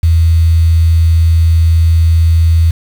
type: tone with quantisation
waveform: sine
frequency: 82.41 Hz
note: E2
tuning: in tune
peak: -5 dBFS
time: 0.03-2.71 s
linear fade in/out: 5 ms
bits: 5
effects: none